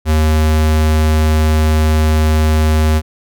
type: tone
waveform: square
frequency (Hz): 77.78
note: D#2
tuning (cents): 0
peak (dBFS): -10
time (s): 0.05-3.02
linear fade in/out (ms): 50
effects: none